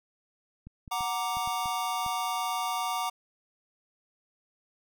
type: clicks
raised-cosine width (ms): 5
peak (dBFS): -32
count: 7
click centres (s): 0.67 / 0.878 / 1.008 / 1.37 / 1.475 / 1.658 / 2.063
type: chord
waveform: square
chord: Gb augmented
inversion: none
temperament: equal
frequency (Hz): 740 / 932.3 / 1174.7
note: Gb5 / Bb5 / D6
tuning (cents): 0 / 0 / 0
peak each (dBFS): -34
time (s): 0.91-3.1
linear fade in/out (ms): 10
effects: none